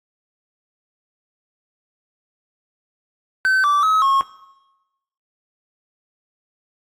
triangle tone with pitch steps, 1533 / 1163 / 1280 / 1087 Hz, G6 / D6 / D#6 / C#6, -39 / -17 / +49 / -34 cents, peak -12 dBFS, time 3.45-4.21 s, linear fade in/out 0 ms, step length 190 ms, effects noise-tail reverb RT60 1.0 s tail -18 dB re dry + AAC 64 kbps

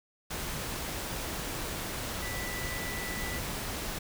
sine tone in noise, 1975.5 Hz, B6, in tune, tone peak -39 dBFS, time 2.22-3.39 s, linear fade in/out 10 ms, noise pink, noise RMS -36 dBFS, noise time 0.3-3.99 s, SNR -6 dB, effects none

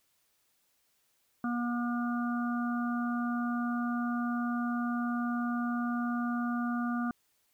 harmonic tone, 239.9 Hz, A#3, 50 cents sharp, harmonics 1 / 3 / 5 / 6, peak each -30 / -41 / -39 / -41 dBFS, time 1.44-7.11 s, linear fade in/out 2 ms, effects white hiss -73 dBFS RMS until 7.53 s

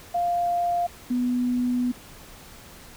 sine tone pair in turn, 698.5 / 247 Hz, F5 / B3, 0 / 0 cents, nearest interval octave + tritone, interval 1800 cents, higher first, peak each -21 dBFS, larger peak neither, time 0.14-0.87 / 1.1-1.92 s, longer second, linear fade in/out 10 ms, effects pink hiss -46 dBFS RMS until 2.96 s

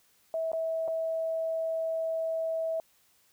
sine tone with dropouts, 650 Hz, E5, 24 cents flat, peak -28 dBFS, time 0.34-2.8 s, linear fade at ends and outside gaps 1 ms, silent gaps 0.518-0.532 / 0.878-0.882 s, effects white hiss -66 dBFS RMS until 3.32 s

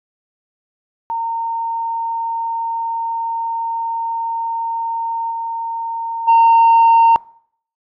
sine tone with level steps, 917 Hz, A#5, 29 cents flat, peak -18 / -20 / -5 dBFS, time 1.1-7.16 s, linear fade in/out 0 ms, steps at 5.3 / 6.27 s, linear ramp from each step 20 ms, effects noise-tail reverb RT60 0.6 s tail -24 dB re dry + tanh soft clip ceiling -5 dBFS

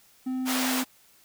triangle tone, 257.9 Hz, C4, 25 cents flat, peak -25 dBFS, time 0.26-0.84 s, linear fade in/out 10 ms
pink high-pass noise, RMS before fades -29 dBFS, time 0.45-0.85 s, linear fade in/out 50 ms, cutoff 560 Hz, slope 24 dB/octave
effects white hiss -59 dBFS RMS until 1.24 s

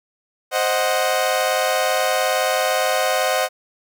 sawtooth chord, C diminished, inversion none, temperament equal, 523.3 / 622.3 / 740 Hz, C5 / Eb5 / Gb5, 0 / 0 / 0 cents, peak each -18 dBFS, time 0.51-3.49 s, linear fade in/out 50 ms, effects none

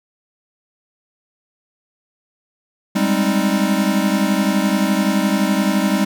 square chord, Ab major seventh, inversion third, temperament equal, 196 / 207.7 / 261.6 / 311.1 Hz, G3 / Ab3 / C4 / Eb4, 0 / 0 / 0 / 0 cents, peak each -19 / -21 / -24 / -23 dBFS, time 2.95-6.05 s, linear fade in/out 10 ms, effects none

